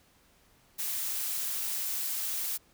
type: noise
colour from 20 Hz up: blue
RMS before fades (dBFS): -33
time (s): 0.78-2.58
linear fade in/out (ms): 20
effects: pink hiss -64 dBFS RMS until 2.73 s